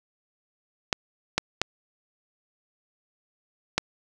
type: clicks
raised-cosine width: 0.2 ms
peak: -4 dBFS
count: 4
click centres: 0.928 / 1.38 / 1.616 / 3.78 s
effects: none

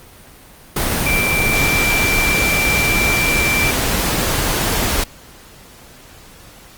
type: tone in noise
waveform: sine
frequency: 2349 Hz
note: D7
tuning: in tune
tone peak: -16 dBFS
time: 1.06-3.71 s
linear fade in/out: 5 ms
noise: pink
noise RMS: -18 dBFS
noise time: 0.76-5.04 s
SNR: -1 dB
effects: pink hiss -42 dBFS RMS until 6.77 s + Opus 32 kbps

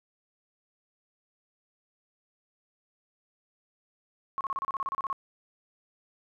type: tone bursts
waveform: sine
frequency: 1088 Hz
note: C#6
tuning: 33 cents flat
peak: -28 dBFS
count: 13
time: 4.38-5.128 s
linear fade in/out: 0 ms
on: 28 ms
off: 32 ms
effects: none

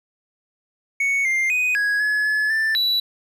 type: tone with pitch steps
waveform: triangle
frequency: 2220 / 2104 / 2495 / 1661 / 1700 / 1712 / 1771 / 3941 Hz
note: C#7 / C7 / D#7 / G#6 / G#6 / A6 / A6 / B7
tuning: +2 / +9 / +4 / 0 / +40 / -48 / +11 / -4 cents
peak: -16 dBFS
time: 1-3 s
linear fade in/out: 5 ms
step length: 250 ms
effects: none

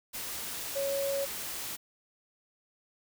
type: tone in noise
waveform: sine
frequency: 554.4 Hz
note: C#5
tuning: in tune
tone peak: -29 dBFS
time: 0.75-1.26 s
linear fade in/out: 20 ms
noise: white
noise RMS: -38 dBFS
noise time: 0.13-1.77 s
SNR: +6 dB
effects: none

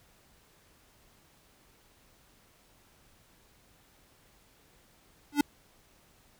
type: tone with exponential growth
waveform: square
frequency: 290 Hz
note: D4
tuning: 22 cents flat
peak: -18 dBFS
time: 5.32-5.41 s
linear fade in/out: 5 ms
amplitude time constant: 19 ms
effects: pink hiss -63 dBFS RMS until 6.39 s

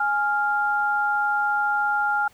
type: tone pair together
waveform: sine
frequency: 831.4 / 1396.9 Hz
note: G#5 / F6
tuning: +2 / 0 cents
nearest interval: major sixth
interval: 898 cents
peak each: -23 / -22 dBFS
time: 0-2.28 s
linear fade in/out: 5 ms
effects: pink hiss -56 dBFS RMS until 2.33 s

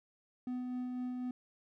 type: tone with tremolo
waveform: triangle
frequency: 250 Hz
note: B3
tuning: 21 cents sharp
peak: -33 dBFS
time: 0.47-1.31 s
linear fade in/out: 2 ms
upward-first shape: sine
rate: 4 Hz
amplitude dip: 25%
effects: none

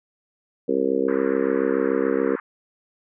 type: harmonic tone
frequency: 67 Hz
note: C2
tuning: 42 cents sharp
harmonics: 3 / 4 / 5 / 6 / 7 / 8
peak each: -32 / -25 / -27 / -25 / -23 / -31 dBFS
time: 0.68-2.36 s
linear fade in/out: 10 ms
type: band-pass noise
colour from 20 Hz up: white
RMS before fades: -36 dBFS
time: 1.08-2.4 s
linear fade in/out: 2 ms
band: 980 to 1800 Hz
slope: 48 dB/octave
effects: none

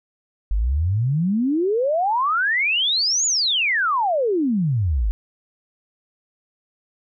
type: exponential two-way sweep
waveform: sine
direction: up then down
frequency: 46.25 to 7040 to 46.25 Hz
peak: -17 dBFS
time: 0.51-5.11 s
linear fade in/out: 0 ms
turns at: 3.26 s
effects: none

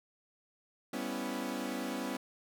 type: chord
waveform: sawtooth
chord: C# half-diminished seventh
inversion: second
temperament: equal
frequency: 196 / 246.9 / 277.2 / 329.6 Hz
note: G3 / B3 / C#4 / E4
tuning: 0 / 0 / 0 / 0 cents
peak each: -39 / -35 / -36 / -39 dBFS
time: 0.93-2.17 s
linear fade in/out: 5 ms
effects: none

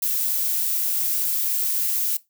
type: noise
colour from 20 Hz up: violet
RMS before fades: -23 dBFS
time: 0.02-2.17 s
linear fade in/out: 5 ms
effects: noise-tail reverb RT60 0.2 s tail -19 dB re dry

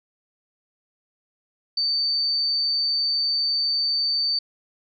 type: tone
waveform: sine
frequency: 4574 Hz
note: D8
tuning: 47 cents flat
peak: -20 dBFS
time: 1.77-4.39 s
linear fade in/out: 5 ms
effects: none

